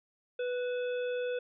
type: harmonic tone with a mistuned harmonic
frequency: 493.9 Hz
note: B4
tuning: in tune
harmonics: 1 / 3 / 5 / 7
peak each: -31 / -43 / -47 / -51 dBFS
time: 0.39-1.39 s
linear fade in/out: 5 ms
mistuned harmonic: 5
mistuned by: +71 cents
effects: none